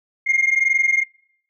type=tone pair together; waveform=sine; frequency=2117 / 2139 Hz; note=C7 / C7; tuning=+20 / +38 cents; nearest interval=unison; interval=18 cents; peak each=-16 dBFS; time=0.26-1.04 s; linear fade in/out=20 ms; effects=noise-tail reverb RT60 0.7 s tail -25 dB re dry + tanh soft clip ceiling -11 dBFS